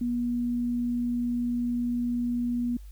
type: tone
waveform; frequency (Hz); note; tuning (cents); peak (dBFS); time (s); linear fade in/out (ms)
sine; 241.1; B3; -41; -25; 0.01-2.77; 5
effects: added 50 Hz sine -41 dBFS peak until 2.91 s + white hiss -62 dBFS RMS until 2.91 s